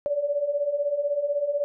sine beating tone pair, 564 / 580 Hz, C#5 / D5, +30 / -22 cents, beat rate 16 Hz, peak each -29 / -24 dBFS, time 0.06-1.64 s, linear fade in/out 0 ms, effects none

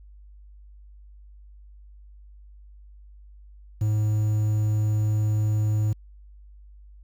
triangle tone with quantisation, 106.8 Hz, G#2, 49 cents sharp, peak -18 dBFS, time 3.81-5.93 s, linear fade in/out 5 ms, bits 8, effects added 50 Hz sine -45 dBFS peak until 7.03 s

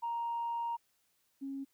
sine tone pair in turn, 935 / 273.2 Hz, A#5 / C#4, +5 / -25 cents, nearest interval octave + major sixth, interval 2130 cents, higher first, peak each -32 / -37 dBFS, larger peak first, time 0.02-0.77 / 1.41-1.65 s, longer first, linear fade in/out 20 ms, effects tanh soft clip ceiling -29 dBFS + white hiss -75 dBFS RMS until 1.73 s

